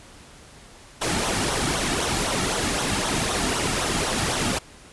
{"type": "noise with flanger", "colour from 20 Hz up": "pink", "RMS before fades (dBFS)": -24, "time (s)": [1.01, 4.59], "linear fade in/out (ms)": 10, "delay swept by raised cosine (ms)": [0.41, 2.01], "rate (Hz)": 3.9, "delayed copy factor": -0.55, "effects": ["pink hiss -47 dBFS RMS until 4.92 s", "resampled to 24000 Hz"]}